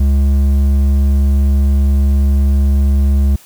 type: tone with hard clipping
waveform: triangle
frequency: 69.3 Hz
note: C#2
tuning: in tune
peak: -10 dBFS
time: 0-3.36 s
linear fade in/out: 5 ms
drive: 10 dB
effects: white hiss -43 dBFS RMS until 3.45 s